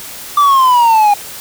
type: exponential sweep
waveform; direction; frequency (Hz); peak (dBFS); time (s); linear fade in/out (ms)
triangle; down; 1182 to 809; -4; 0.37-1.14; 5
effects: white hiss -29 dBFS RMS until 1.4 s